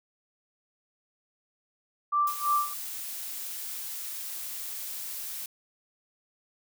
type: tone with tremolo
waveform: sine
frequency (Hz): 1174.7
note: D6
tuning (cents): 0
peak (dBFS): -21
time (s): 2.12-2.74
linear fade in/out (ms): 10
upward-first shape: sine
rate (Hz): 3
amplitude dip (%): 90
type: noise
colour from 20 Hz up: blue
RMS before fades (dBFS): -37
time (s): 2.27-5.46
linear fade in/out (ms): 2
effects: none